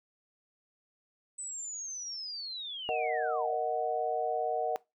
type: linear sweep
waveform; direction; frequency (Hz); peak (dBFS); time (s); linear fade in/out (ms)
sine; down; 8100 to 500; -37; 1.38-3.55; 10
type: chord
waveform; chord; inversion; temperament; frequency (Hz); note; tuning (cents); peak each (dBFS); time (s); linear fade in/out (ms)
sine; D# minor; second; equal; 466.2 / 622.3 / 740; A#4 / D#5 / F#5; 0 / 0 / 0; -34 / -34 / -31; 2.89-4.76; 0
effects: noise-tail reverb RT60 0.2 s tail -20 dB re dry